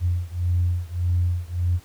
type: beating tone pair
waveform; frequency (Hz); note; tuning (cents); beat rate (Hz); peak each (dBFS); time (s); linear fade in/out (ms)
sine; 87.31 / 89.01; F2 / F2; 0 / +33; 1.7; -22 / -23; 0-1.8; 50
effects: tanh soft clip ceiling -12 dBFS + pink hiss -52 dBFS RMS until 1.84 s